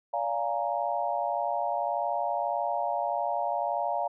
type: chord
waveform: sine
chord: Bb dominant seventh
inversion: first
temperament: equal with one note detuned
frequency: 577.9 / 698.5 / 830.6 / 932.3 Hz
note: D5 / F5 / Ab5 / Bb5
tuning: -28 / 0 / 0 / 0 cents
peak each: -33 / -30 / -33 / -33 dBFS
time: 0.13-4.08 s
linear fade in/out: 10 ms
effects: none